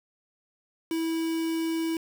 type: tone with quantisation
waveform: triangle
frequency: 326.7 Hz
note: E4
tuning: 15 cents flat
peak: -24 dBFS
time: 0.91-1.97 s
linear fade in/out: 2 ms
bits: 6
effects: none